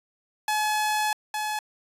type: tone pair in turn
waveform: sawtooth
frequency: 852 / 852 Hz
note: G#5 / G#5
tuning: +44 / +44 cents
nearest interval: unison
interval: 0 cents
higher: neither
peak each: -19 / -23 dBFS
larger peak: first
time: 0.48-1.13 / 1.34-1.59 s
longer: first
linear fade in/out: 2 ms
effects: resampled to 32000 Hz